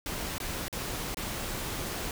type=noise with dropouts; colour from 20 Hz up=pink; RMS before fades=-35 dBFS; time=0.06-2.11 s; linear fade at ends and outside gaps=1 ms; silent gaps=0.382-0.401 / 0.682-0.727 / 1.145-1.17 s; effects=none